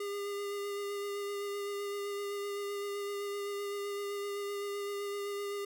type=tone with vibrato; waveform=square; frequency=404.6 Hz; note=G#4; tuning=45 cents flat; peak=-36 dBFS; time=0-5.65 s; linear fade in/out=5 ms; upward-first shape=sine; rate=7.8 Hz; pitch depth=15 cents each way; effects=none